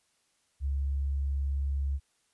sine tone, 69.3 Hz, C#2, in tune, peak -27 dBFS, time 0.6-2 s, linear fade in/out 50 ms, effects white hiss -72 dBFS RMS until 2.33 s + resampled to 24000 Hz

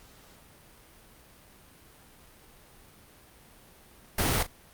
pink noise with echo, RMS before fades -26 dBFS, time 4.18-4.43 s, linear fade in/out 5 ms, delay 38 ms, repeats 1, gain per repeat -14 dB, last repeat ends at 4.468 s, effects pink hiss -55 dBFS RMS until 4.73 s + Opus 48 kbps

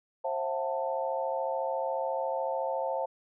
sine chord, F# half-diminished seventh, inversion second, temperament just, 532.8 / 666 / 740 / 888 Hz, C5 / E5 / F#5 / A5, +31 / +18 / 0 / +16 cents, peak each -32 / -35 / -38 / -34 dBFS, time 0.24-3.06 s, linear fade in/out 10 ms, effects none

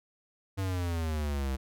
square exponential sweep, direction down, 98 to 64.9 Hz, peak -30 dBFS, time 0.57-1.57 s, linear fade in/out 20 ms, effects none

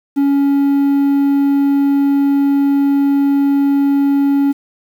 triangle tone, 280 Hz, C#4, 18 cents sharp, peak -8 dBFS, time 0.16-4.53 s, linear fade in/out 20 ms, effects 7-bit

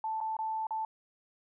sine tone with dropouts, 880 Hz, A5, in tune, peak -31 dBFS, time 0.04-0.85 s, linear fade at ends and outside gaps 2 ms, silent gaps 0.204-0.211 / 0.368-0.389 / 0.669-0.707 s, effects none

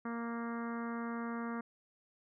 harmonic tone, 233.1 Hz, A#3, in tune, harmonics 1 / 2 / 3 / 4 / 5 / 6 / 7 / 8 / 9, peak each -38 / -46 / -50 / -49 / -46 / -49 / -53 / -55 / -59 dBFS, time 0.05-1.61 s, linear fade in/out 5 ms, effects none

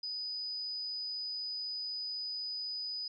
sine tone, 4978 Hz, D#8, in tune, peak -36 dBFS, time 0.03-3.08 s, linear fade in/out 5 ms, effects none

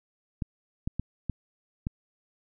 clicks, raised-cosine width 5 ms, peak -17 dBFS, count 5, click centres 0.422 / 0.875 / 0.996 / 1.297 / 1.869 s, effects none

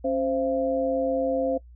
sine tone cluster, 272.8 / 523 / 679 Hz, C#4 / C5 / F5, -28 / -1 / -49 cents, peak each -28 / -24 / -30 dBFS, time 0.04-1.58 s, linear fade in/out 10 ms, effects noise-tail reverb RT60 0.1 s tail -21 dB re dry + added 60 Hz sine -45 dBFS peak until 1.75 s

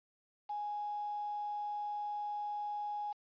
sine tone with quantisation, 830.6 Hz, G#5, in tune, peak -36 dBFS, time 0.49-3.13 s, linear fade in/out 10 ms, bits 9, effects resampled to 11025 Hz

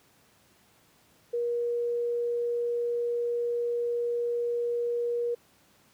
sine tone, 476.1 Hz, A#4, 37 cents sharp, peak -26 dBFS, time 1.33-5.35 s, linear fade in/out 10 ms, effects pink hiss -62 dBFS RMS until 5.93 s + high-pass 100 Hz 12 dB/octave

